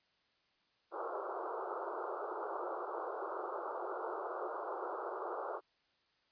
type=band-pass noise; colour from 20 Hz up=pink; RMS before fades=-41 dBFS; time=0.91-5.61 s; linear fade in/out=50 ms; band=350 to 1400 Hz; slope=96 dB/octave; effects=white hiss -75 dBFS RMS until 6.31 s + resampled to 11025 Hz